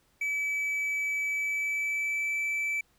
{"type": "tone with pitch glide", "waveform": "triangle", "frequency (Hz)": [2296, 2317], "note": ["D7", "D7"], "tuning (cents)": [-40, -24], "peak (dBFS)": -26, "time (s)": [0.21, 2.81], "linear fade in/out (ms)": 5, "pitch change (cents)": 16, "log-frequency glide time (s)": [1.28, 2.36], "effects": ["pink hiss -68 dBFS RMS until 2.98 s"]}